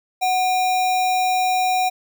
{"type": "tone with sample-and-hold", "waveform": "sine", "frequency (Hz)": 740, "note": "F#5", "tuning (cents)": 0, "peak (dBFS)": -16, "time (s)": [0.21, 1.9], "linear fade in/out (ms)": 20, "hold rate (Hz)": 3150, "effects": []}